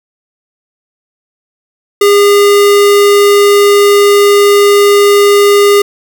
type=tone; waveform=square; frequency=406.4 Hz; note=G#4; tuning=38 cents flat; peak=-4 dBFS; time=2.01-5.82 s; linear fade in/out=5 ms; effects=none